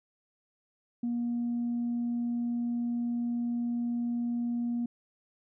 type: tone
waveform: sine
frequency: 238.2 Hz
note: A#3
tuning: 38 cents sharp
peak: -27 dBFS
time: 1.03-4.86 s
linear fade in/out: 5 ms
effects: tanh soft clip ceiling -25 dBFS